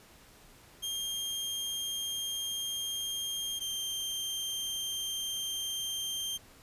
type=tone pair in turn; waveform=sawtooth; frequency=3207 / 3165 Hz; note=G7 / G7; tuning=+39 / +16 cents; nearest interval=unison; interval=23 cents; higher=first; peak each=-30 / -30 dBFS; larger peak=neither; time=0.82-3.6 / 3.6-6.38 s; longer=neither; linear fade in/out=20 ms; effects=pink hiss -57 dBFS RMS until 6.62 s + resampled to 32000 Hz